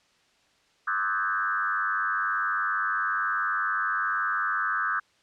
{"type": "tone with frequency modulation", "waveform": "sine", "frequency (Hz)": 1396.9, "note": "F6", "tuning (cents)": 0, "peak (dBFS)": -24, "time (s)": [0.87, 5], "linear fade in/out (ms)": 10, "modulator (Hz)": 98.9, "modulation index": 2.5, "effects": ["white hiss -64 dBFS RMS until 5.22 s", "low-pass 5000 Hz 12 dB/octave"]}